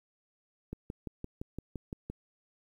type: click train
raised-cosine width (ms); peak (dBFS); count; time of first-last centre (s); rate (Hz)
3; -25; 9; 0.73-2.1; 5.84
effects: 10-bit